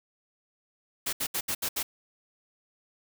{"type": "noise bursts at uneven times", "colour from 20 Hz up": "white", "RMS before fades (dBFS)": -30, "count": 6, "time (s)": [[1.06, 1.13], [1.2, 1.27], [1.34, 1.41], [1.48, 1.55], [1.62, 1.69], [1.76, 1.83]], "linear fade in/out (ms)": 10, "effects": []}